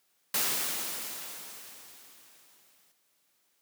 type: noise with exponential decay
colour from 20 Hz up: white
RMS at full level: -27 dBFS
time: 0.34-2.92 s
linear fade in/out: 5 ms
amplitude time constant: 560 ms
effects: white hiss -72 dBFS RMS until 3.61 s + high-pass 150 Hz 12 dB/octave